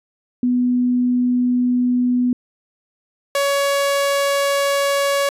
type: tone pair in turn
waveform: sine / sawtooth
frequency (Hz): 247.4 / 560.9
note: B3 / C#5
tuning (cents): +3 / +20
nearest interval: octave + major second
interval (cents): 1417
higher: second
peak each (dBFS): -14 / -12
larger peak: second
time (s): 0.43-2.33 / 3.35-5.29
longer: second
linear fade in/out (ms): 2
effects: resampled to 32000 Hz